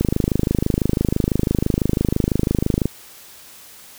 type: click train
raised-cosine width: 3 ms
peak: -4 dBFS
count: 75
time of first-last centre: 0.01-2.856 s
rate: 26 Hz
effects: white hiss -43 dBFS RMS until 3.98 s